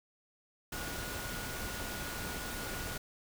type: tone in noise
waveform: sine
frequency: 1448 Hz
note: F#6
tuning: 38 cents flat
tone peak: -46 dBFS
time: 0.72-2.98 s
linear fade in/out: 5 ms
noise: pink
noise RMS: -40 dBFS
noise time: 0.72-2.98 s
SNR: -9 dB
effects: none